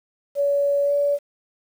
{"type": "tone with pitch glide", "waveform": "sine", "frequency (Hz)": [567, 572.9], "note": ["C#5", "D5"], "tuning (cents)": [39, -43], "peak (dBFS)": -17, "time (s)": [0.35, 1.19], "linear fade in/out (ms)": 50, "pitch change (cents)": 18, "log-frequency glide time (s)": [0.84, 0.93], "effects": ["8-bit"]}